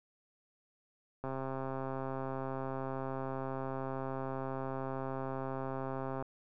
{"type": "click train", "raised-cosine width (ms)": 1, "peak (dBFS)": -25, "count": 664, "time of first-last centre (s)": [1.24, 6.225], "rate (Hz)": 133, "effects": []}